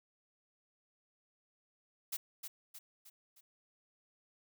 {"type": "noise with echo", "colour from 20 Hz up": "blue", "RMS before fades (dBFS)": -38, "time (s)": [2.12, 2.17], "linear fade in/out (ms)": 10, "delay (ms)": 310, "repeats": 4, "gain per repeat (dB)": -6, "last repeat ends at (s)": 3.41, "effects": []}